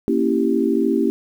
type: chord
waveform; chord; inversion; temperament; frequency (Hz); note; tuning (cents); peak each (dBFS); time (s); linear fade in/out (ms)
sine; A# diminished seventh; none; equal with one note detuned; 233.1 / 276.2 / 329.6 / 392; A#3 / C#4 / E4 / G4; 0 / -6 / 0 / 0; -21; 0.08-1.1; 0
effects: 8-bit